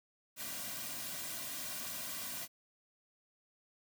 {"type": "noise with comb filter", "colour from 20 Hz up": "white", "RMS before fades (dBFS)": -42, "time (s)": [0.36, 2.48], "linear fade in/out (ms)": 50, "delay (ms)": 2.3, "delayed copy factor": -0.75, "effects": []}